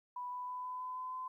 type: tone with pitch steps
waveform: sine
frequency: 987.8 / 993.5 / 999.3 / 1005.1 / 1010.9 / 1016.7 / 1022.6 Hz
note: B5 / B5 / B5 / B5 / B5 / B5 / C6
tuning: 0 / +10 / +20 / +30 / +40 / +50 / -40 cents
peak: -39 dBFS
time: 0.16-1.28 s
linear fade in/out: 5 ms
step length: 160 ms
effects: 13-bit